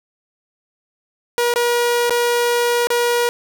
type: tone with dropouts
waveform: sawtooth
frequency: 479.1 Hz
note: A#4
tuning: 47 cents sharp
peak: -11 dBFS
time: 1.38-3.29 s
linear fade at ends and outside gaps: 0 ms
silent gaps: 1.539-1.559 / 2.096-2.106 / 2.871-2.903 s
effects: none